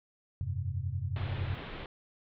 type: chord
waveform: sine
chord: F suspended second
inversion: none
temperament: just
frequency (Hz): 87.31 / 98.22 / 130.96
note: F2 / G2 / C3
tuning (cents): 0 / +4 / +2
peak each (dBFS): -36 / -35 / -37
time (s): 0.41-1.55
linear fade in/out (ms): 0
type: low-pass noise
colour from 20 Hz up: pink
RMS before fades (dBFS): -42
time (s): 1.16-1.86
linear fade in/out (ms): 2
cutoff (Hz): 3700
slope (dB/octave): 48
effects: none